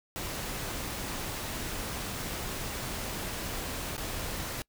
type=noise with dropouts; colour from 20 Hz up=pink; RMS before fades=-36 dBFS; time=0.16-4.62 s; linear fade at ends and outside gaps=0 ms; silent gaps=3.966-3.979 s; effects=noise-tail reverb RT60 0.1 s tail -25 dB re dry